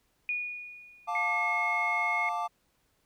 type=tone with exponential decay; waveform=sine; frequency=2453 Hz; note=D#7; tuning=25 cents flat; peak=-27 dBFS; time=0.29-1.35 s; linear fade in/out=1 ms; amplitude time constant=230 ms
type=chord; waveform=triangle; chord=D minor; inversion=first; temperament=just; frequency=704.8 / 881 / 1174.7 Hz; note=F5 / A5 / D6; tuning=+16 / +2 / 0 cents; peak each=-32 dBFS; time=1.07-2.48 s; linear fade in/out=20 ms
type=tone; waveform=sine; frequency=2159 Hz; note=C#7; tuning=46 cents flat; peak=-28 dBFS; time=1.15-2.29 s; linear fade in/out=2 ms
effects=pink hiss -72 dBFS RMS until 3.05 s